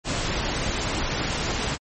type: noise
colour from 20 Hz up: pink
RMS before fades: -26 dBFS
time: 0.04-1.78 s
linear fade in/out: 50 ms
effects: MP3 32 kbps